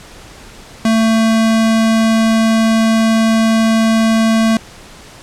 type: tone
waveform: square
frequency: 223.5 Hz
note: A3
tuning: 27 cents sharp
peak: -10 dBFS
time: 0.85-4.57 s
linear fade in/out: 2 ms
effects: pink hiss -37 dBFS RMS until 5.22 s + low-pass 9000 Hz 12 dB/octave